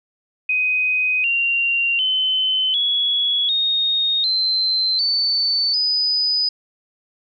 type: tone with pitch steps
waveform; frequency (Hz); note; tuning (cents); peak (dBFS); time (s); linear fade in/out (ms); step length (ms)
sine; 2507 / 2766 / 3051 / 3366 / 3713 / 4096 / 4519 / 4985; D#7 / F7 / G7 / G#7 / A#7 / C8 / C#8 / D#8; +12 / -17 / -48 / +23 / -8 / -38 / +33 / +2; -16; 0.49-6.49; 5; 750
effects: none